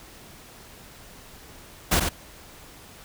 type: noise with echo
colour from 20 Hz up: pink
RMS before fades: -20 dBFS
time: 1.91-2 s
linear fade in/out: 10 ms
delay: 92 ms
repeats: 1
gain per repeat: -5 dB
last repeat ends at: 2.092 s
effects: pink hiss -47 dBFS RMS until 3.04 s